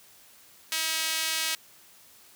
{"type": "tone with high-pass filter", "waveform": "sawtooth", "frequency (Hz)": 320.3, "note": "E4", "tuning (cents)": -50, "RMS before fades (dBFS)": -29, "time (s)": [0.72, 1.55], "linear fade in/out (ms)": 2, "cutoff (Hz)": 2700, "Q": 0.81, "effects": ["white hiss -55 dBFS RMS until 2.35 s", "high-pass 60 Hz 12 dB/octave"]}